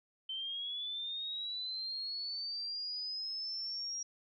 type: linear sweep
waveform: sine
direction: up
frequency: 3083 to 5670 Hz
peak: -37 dBFS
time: 0.29-4.03 s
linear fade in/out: 5 ms
effects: none